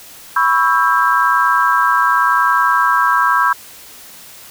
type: chord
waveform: sine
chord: C# half-diminished seventh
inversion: third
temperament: equal with one note detuned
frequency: 987.8 / 1108.7 / 1318.5 / 1600 Hz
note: B5 / C#6 / E6 / G6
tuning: 0 / 0 / 0 / +35 cents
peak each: -16 dBFS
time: 0.36-3.53 s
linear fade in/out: 5 ms
effects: white hiss -38 dBFS RMS until 4.5 s